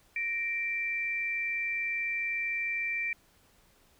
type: tone pair together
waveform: sine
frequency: 1862.2 / 2349 Hz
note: A#6 / D7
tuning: -2 / 0 cents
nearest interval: major third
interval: 402 cents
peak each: -37 / -30 dBFS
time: 0.16-3.13 s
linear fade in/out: 2 ms
effects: pink hiss -64 dBFS RMS until 3.99 s